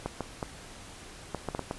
clicks, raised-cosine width 1 ms, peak -17 dBFS, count 8, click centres 0.06 / 0.207 / 0.428 / 1.347 / 1.487 / 1.549 / 1.593 / 1.711 s, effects pink hiss -47 dBFS RMS until 1.78 s + resampled to 24000 Hz

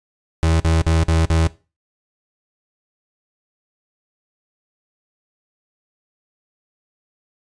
35% pulse tone bursts, 81.2 Hz, E2, 26 cents flat, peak -12 dBFS, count 5, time 0.43-1.472 s, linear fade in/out 0 ms, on 170 ms, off 48 ms, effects noise-tail reverb RT60 0.3 s tail -19 dB re dry + resampled to 22050 Hz

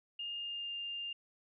sine tone with pitch glide, 2826 to 2803 Hz, F7 to F7, +20 to +6 cents, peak -38 dBFS, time 0.19-1.13 s, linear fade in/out 5 ms, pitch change -14 cents, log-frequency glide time 0.36-0.73 s, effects none

